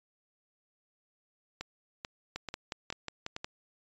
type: two click trains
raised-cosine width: 0.2 ms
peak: -19 / -20 dBFS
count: 7 / 5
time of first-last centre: 2.36-3.445 / 1.61-3.364 s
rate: 5.53 / 2.28 Hz
effects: resampled to 16000 Hz